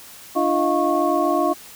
sine tone cluster, 296.2 / 344.1 / 631 / 704 / 1099 Hz, D4 / F4 / D#5 / F5 / C#6, +15 / -26 / +24 / +14 / -15 cents, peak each -23 dBFS, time 0.35-1.54 s, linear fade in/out 20 ms, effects white hiss -42 dBFS RMS until 1.75 s

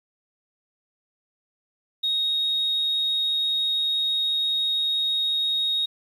sine tone, 3749 Hz, A#7, 9 cents sharp, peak -20 dBFS, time 2.03-5.86 s, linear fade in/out 10 ms, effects tanh soft clip ceiling -17 dBFS + 9-bit

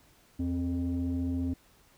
sine tone pair together, 82.78 / 262.8 Hz, E2 / C4, +8 / +8 cents, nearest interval octave + minor sixth, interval 2000 cents, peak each -30 / -28 dBFS, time 0.39-1.54 s, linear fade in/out 10 ms, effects tanh soft clip ceiling -25 dBFS + pink hiss -62 dBFS RMS until 1.97 s

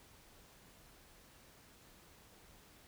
silence, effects pink hiss -62 dBFS RMS until 2.87 s

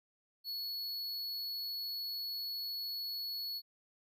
square tone, 4387 Hz, C#8, 19 cents flat, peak -38 dBFS, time 0.44-3.62 s, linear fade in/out 50 ms, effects none

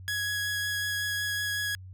sawtooth tone with vibrato, 1669 Hz, G#6, 8 cents sharp, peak -25 dBFS, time 0.08-1.75 s, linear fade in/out 0 ms, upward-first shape triangle, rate 5.4 Hz, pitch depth 10 cents each way, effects added 93 Hz sine -42 dBFS peak until 1.93 s

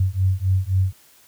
sine beating tone pair, 92.5 / 96.3 Hz, F#2 / G2, 0 / -30 cents, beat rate 3.8 Hz, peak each -20 dBFS, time 0-0.93 s, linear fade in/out 5 ms, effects white hiss -53 dBFS RMS until 1.27 s

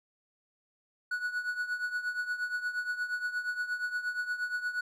triangle tone with tremolo, 1470 Hz, F#6, 12 cents flat, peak -26 dBFS, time 1.11-4.81 s, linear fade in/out 5 ms, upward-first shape triangle, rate 8.5 Hz, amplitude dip 80%, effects none

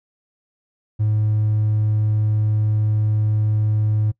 triangle tone, 106.9 Hz, A2, 49 cents flat, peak -13 dBFS, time 0.99-4.12 s, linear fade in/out 20 ms, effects noise-tail reverb RT60 0.1 s tail -23 dB re dry + tanh soft clip ceiling -10 dBFS

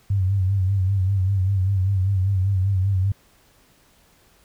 sine tone with vibrato, 96 Hz, G2, 36 cents flat, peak -17 dBFS, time 0.1-3.12 s, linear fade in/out 5 ms, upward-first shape sine, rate 5.1 Hz, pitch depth 71 cents each way, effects pink hiss -57 dBFS RMS until 4.44 s

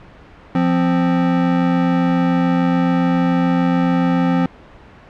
square tone pair together, 174.56 / 261.6 Hz, F3 / C4, -1 / 0 cents, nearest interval perfect fifth, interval 701 cents, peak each -17 dBFS, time 0.55-4.46 s, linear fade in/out 2 ms, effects pink hiss -42 dBFS RMS until 5.09 s + low-pass 2000 Hz 12 dB/octave

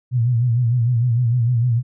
sine tone with vibrato, 120 Hz, B2, 49 cents flat, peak -14 dBFS, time 0.11-1.83 s, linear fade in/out 50 ms, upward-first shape sine, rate 6.6 Hz, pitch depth 91 cents each way, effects none

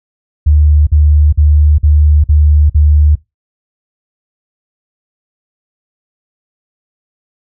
sine tone bursts, 74.8 Hz, D2, 32 cents sharp, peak -4 dBFS, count 6, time 0.46-3.155 s, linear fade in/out 10 ms, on 410 ms, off 47 ms, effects noise-tail reverb RT60 0.2 s tail -21 dB re dry

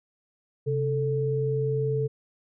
sine tone pair together, 134.19 / 440.3 Hz, C3 / A4, +44 / +1 cents, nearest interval octave + major sixth, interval 2057 cents, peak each -26 dBFS, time 0.66-2.08 s, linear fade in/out 20 ms, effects none

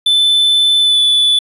triangle tone with pitch glide, 3518 to 3470 Hz, A7 to A7, -1 to -25 cents, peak -7 dBFS, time 0.06-1.39 s, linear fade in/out 5 ms, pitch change -24 cents, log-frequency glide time 0.81-0.99 s, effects resampled to 32000 Hz + 8-bit

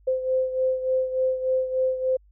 sine beating tone pair, 517 / 520.4 Hz, C5 / C5, -21 / -9 cents, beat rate 3.4 Hz, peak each -22 / -28 dBFS, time 0.07-2.17 s, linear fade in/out 10 ms, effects added 50 Hz sine -53 dBFS peak until 2.31 s

